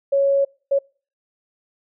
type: tone bursts at uneven times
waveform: sine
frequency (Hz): 554.4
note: C#5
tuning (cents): 0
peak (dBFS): -14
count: 2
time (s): 0.12-0.45 / 0.71-0.79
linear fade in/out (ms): 10
effects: noise-tail reverb RT60 0.4 s tail -26 dB re dry